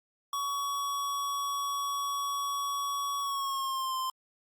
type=tone with pitch glide; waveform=square; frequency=1125 to 1043.6 Hz; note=C#6 to C6; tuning=+25 to -5 cents; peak=-31 dBFS; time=0.33-4.1 s; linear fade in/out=2 ms; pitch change=-130 cents; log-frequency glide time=3.2-3.96 s; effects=Opus 48 kbps